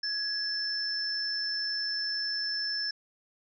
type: tone pair together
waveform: sine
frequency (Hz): 1673 / 5311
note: G#6 / E8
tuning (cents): +12 / +12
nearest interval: octave + minor sixth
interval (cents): 2000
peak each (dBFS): -36 / -30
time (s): 0.03-2.91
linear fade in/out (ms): 5
effects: none